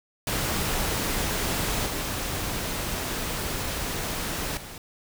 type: noise with level steps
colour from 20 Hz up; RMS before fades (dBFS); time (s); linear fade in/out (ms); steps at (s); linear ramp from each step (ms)
pink; -27 / -30 / -40; 0.27-4.78; 2; 1.86 / 4.57; 2
effects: none